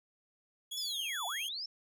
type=tone with vibrato; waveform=sawtooth; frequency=3322 Hz; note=G#7; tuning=in tune; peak=-35 dBFS; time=0.71-1.49 s; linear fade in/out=10 ms; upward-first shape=sine; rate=2.4 Hz; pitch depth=62 cents each way
type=linear two-way sweep; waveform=sine; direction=down then up; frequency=5420 to 670 to 5420 Hz; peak=-37 dBFS; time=0.77-1.66 s; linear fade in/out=5 ms; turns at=1.26 s
effects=none